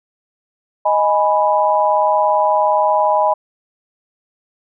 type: chord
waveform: sine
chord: G# minor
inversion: second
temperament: equal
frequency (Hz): 622.3 / 830.6 / 987.8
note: D#5 / G#5 / B5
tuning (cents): 0 / 0 / 0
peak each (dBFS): -16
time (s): 0.85-3.34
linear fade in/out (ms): 10
effects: none